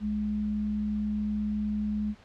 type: tone pair together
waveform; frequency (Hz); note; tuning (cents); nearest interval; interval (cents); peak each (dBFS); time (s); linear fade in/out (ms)
sine; 62.58 / 210.5; B1 / G#3; +24 / +24; octave + major sixth; 2100; -38 / -27; 0-2.15; 50
effects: pink hiss -56 dBFS RMS until 2.24 s + low-pass 4000 Hz 12 dB/octave